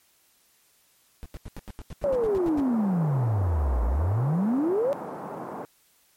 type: noise bursts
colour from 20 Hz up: brown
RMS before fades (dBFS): -36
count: 13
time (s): 1.23-2.601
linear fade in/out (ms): 0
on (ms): 27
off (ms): 85
type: exponential two-way sweep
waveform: sine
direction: down then up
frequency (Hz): 587.3 to 54.9 to 587.3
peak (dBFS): -21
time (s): 2.04-4.93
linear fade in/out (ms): 0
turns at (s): 3.84
type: band-pass noise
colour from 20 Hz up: white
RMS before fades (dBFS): -36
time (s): 2.04-5.65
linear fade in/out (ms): 0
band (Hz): 150 to 970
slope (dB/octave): 24
effects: white hiss -63 dBFS RMS until 6.16 s + MP3 64 kbps